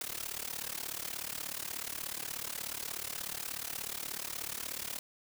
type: noise with amplitude modulation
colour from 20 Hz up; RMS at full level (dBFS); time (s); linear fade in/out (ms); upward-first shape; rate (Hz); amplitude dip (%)
white; -36; 0.01-4.99; 2; sine; 36.6; 90
effects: none

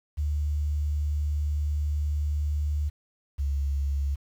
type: tone pair in turn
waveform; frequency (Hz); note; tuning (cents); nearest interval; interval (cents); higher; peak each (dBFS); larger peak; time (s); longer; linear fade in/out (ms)
sine; 74.1 / 69.94; D2 / C#2; +16 / +16; minor second; 100; first; -24; neither; 0.17-2.9 / 3.38-4.16; first; 20
effects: 9-bit

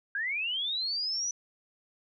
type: linear sweep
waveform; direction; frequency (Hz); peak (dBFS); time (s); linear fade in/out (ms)
sine; up; 1568 to 5980; -29; 0.15-1.31; 2
effects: none

